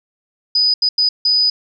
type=tone bursts at uneven times; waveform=sine; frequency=4978 Hz; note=D#8; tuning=in tune; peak=-11 dBFS; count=4; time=0.55-0.74 / 0.82-0.89 / 0.98-1.09 / 1.25-1.5 s; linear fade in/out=5 ms; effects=none